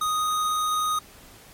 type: tone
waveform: square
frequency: 1244.5 Hz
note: D#6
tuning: in tune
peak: -23 dBFS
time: 0.01-0.99 s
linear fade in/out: 5 ms
effects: pink hiss -49 dBFS RMS until 1.53 s + MP3 64 kbps